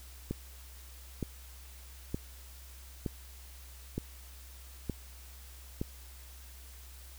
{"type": "click train", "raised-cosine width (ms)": 3, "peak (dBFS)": -20, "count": 7, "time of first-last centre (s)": [0.31, 5.815], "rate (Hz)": 1.09, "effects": ["added 64 Hz sine -49 dBFS peak until 7.18 s", "white hiss -55 dBFS RMS until 7.18 s"]}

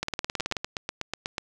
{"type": "two click trains", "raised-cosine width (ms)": 0.2, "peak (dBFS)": [-12, -11], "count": [9, 11], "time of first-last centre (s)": [[0.4, 1.382], [0.03, 0.568]], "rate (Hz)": [8.15, 18.6], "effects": []}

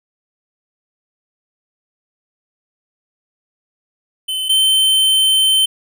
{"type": "tone pair in turn", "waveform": "square", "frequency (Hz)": [3055, 3090], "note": ["G7", "G7"], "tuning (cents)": [-45, -26], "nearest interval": "unison", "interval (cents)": 19, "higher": "second", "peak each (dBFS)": [-19, -11], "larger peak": "second", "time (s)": [[4.28, 4.49], [4.49, 5.66]], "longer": "second", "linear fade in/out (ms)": 10, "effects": []}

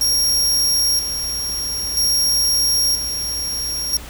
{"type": "tone with tremolo", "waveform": "sawtooth", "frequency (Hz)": 5588, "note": "F8", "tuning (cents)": 0, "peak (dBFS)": -12, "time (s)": [0.01, 3.97], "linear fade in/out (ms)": 2, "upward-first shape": "square", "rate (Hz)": 0.51, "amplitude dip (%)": 55, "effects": ["added 60 Hz sine -36 dBFS peak until 4.09 s", "pink hiss -37 dBFS RMS until 4.09 s"]}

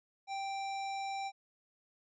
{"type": "tone", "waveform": "square", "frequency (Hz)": 784, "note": "G5", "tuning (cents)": 0, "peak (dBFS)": -37, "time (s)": [0.27, 1.32], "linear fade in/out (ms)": 50, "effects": ["resampled to 16000 Hz"]}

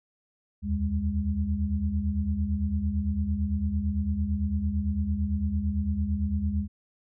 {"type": "tone cluster", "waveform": "sine", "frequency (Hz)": [74.6, 83.5, 203.8], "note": ["D2", "E2", "G#3"], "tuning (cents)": [28, 23, -32], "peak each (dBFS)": -29, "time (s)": [0.62, 6.68], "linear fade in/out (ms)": 50, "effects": []}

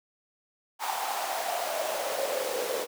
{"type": "noise with high-pass filter sweep", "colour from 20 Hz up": "pink", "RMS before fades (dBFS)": -31, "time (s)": [0.79, 2.87], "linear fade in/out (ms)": 50, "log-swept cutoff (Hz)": [870, 460], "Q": 6.3, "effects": []}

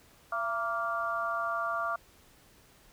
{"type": "harmonic tone with a mistuned harmonic", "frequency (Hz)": 233.1, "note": "A#3", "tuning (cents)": 0, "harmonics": [3, 4, 5, 6], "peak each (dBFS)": [-35, -44, -32, -35], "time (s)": [0.32, 1.96], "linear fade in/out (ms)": 5, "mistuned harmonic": 3, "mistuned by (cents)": -60, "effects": ["pink hiss -60 dBFS RMS until 2.92 s"]}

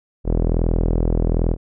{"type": "tone with low-pass filter", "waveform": "sawtooth", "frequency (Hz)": 41.2, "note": "E1", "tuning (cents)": 0, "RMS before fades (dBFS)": -18, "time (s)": [0.24, 1.57], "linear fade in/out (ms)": 50, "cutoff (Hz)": 480, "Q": 1.5, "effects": []}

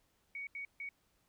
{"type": "tone bursts at uneven times", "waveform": "sine", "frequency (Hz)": 2240, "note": "C#7", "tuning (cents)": 18, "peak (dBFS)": -40, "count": 3, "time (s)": [[0.35, 0.47], [0.55, 0.65], [0.8, 0.89]], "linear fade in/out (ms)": 2, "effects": ["pink hiss -75 dBFS RMS until 1.28 s"]}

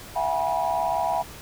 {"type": "tone cluster", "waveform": "sine", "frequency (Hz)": [667, 733, 811, 970], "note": ["E5", "F#5", "G#5", "B5"], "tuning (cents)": [20, -16, -41, -31], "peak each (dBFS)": -27, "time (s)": [0.15, 1.23], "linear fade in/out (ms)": 20, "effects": ["tanh soft clip ceiling -13 dBFS", "pink hiss -42 dBFS RMS until 1.41 s"]}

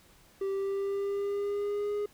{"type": "tone with pitch glide", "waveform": "triangle", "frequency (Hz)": [390.3, 413.5], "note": ["G4", "G#4"], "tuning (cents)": [-8, -8], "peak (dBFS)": -27, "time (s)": [0.41, 2.06], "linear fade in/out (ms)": 5, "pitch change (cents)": 100, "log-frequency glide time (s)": [0.51, 1.94], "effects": ["pink hiss -60 dBFS RMS until 2.13 s"]}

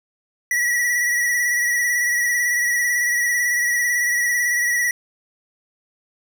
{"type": "tone with vibrato", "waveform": "square", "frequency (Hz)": 1935, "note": "B6", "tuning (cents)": -36, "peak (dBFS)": -18, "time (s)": [0.51, 4.91], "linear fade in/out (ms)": 2, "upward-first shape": "sine", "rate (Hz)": 18, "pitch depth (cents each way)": 38, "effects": []}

